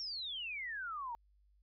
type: exponential sweep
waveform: sine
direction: down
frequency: 5600 to 903 Hz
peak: -39 dBFS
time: 0-1.15 s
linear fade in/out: 0 ms
effects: added 50 Hz sine -66 dBFS peak until 1.62 s